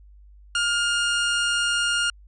45% pulse tone pair together, 1415 / 2830 Hz, F6 / F7, +22 / +22 cents, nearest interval octave, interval 1200 cents, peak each -23 / -25 dBFS, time 0.55-2.1 s, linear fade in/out 2 ms, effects added 50 Hz sine -46 dBFS peak until 2.27 s + resampled to 22050 Hz

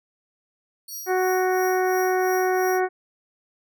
15% pulse tone with exponential decay, 4451 Hz, C#8, 6 cents sharp, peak -30 dBFS, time 0.88-1.39 s, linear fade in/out 5 ms, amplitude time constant 110 ms
15% pulse tone with tremolo, 5730 Hz, F8, 44 cents sharp, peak -26 dBFS, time 0.88-2.81 s, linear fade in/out 50 ms, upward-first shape triangle, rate 2.9 Hz, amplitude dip 75%
harmonic tone, 370 Hz, F#4, in tune, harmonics 1 / 2 / 3 / 4 / 5 / 6, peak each -21 / -24 / -33 / -30 / -33 / -39 dBFS, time 1.06-2.89 s, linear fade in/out 50 ms
effects none

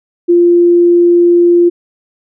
sine tone, 347.2 Hz, F4, 10 cents flat, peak -4 dBFS, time 0.28-1.7 s, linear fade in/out 20 ms, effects none

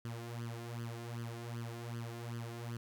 sawtooth tone with flanger, 117.3 Hz, A#2, 11 cents sharp, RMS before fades -43 dBFS, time 0.05-2.77 s, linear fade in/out 0 ms, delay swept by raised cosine 0.63 to 2.93 ms, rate 2.6 Hz, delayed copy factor +0.8, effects none

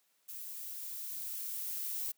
violet noise with level ramp, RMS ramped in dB -45 to -37 dBFS, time 0.28-2.12 s, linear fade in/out 10 ms, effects white hiss -74 dBFS RMS until 2.17 s + high-pass 200 Hz 12 dB/octave

